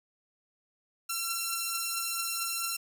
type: beating tone pair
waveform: 5% pulse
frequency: 1356 / 1360.5 Hz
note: E6 / F6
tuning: +49 / -46 cents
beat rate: 4.5 Hz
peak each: -20 / -26 dBFS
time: 1.09-2.77 s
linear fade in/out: 10 ms
effects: none